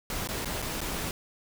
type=noise with dropouts; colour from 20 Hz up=pink; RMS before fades=-33 dBFS; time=0.1-1.11 s; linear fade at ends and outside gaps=1 ms; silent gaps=0.274-0.288 / 0.447-0.456 / 0.619-0.624 / 0.806-0.814 s; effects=none